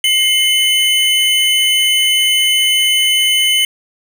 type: tone pair together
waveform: square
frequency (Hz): 2122 / 3017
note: C7 / F#7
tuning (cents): +24 / +33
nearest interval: tritone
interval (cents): 609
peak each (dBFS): -17 / -12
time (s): 0.04-3.65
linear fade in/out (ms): 2
effects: none